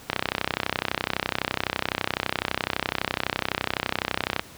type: click train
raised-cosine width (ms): 0.3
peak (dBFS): -6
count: 138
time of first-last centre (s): 0.1-4.395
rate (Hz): 31.9
effects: pink hiss -46 dBFS RMS until 4.57 s + high-pass 60 Hz 12 dB/octave